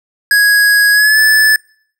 square tone with pitch glide, 1661.2 to 1738.8 Hz, G#6 to A6, 0 to -21 cents, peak -7 dBFS, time 0.31-1.56 s, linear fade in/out 2 ms, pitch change +79 cents, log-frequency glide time 0.92-1.19 s, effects noise-tail reverb RT60 0.6 s tail -26 dB re dry

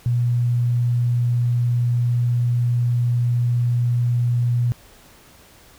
sine tone, 120.8 Hz, B2, 38 cents flat, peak -16 dBFS, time 0.06-4.72 s, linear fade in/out 0 ms, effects pink hiss -49 dBFS RMS until 5.78 s

